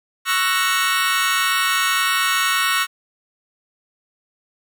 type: chord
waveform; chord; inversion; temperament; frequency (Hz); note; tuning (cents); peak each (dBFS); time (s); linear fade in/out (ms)
25% pulse; F# dominant seventh; second; equal with one note detuned; 1108.7 / 1330.8 / 1480 / 1864.7; C#6 / E6 / F#6 / A#6; 0 / +16 / 0 / 0; -19; 0.25-2.87; 50
effects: none